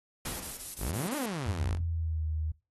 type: noise with exponential decay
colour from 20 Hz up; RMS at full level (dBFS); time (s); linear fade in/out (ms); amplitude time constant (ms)
pink; -36; 0.25-1.08; 5; 180
type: noise bursts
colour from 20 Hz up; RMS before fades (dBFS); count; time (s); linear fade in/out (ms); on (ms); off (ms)
violet; -36; 6; 0.25-1.26; 5; 150; 22
type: exponential two-way sweep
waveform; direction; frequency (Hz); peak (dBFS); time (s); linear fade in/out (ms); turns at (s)
sawtooth; up then down; 41.2 to 312.7 to 41.2; -29; 0.78-1.79; 50; 1.16
type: tone with pitch glide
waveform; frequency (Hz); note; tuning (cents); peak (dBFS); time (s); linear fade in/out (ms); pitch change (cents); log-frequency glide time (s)
sine; 87.31 to 78.23; F2 to D#2; 0 to +10; -29; 1.46-2.52; 10; -190; 1.62-2.25
effects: noise-tail reverb RT60 0.3 s tail -22 dB re dry + AAC 32 kbps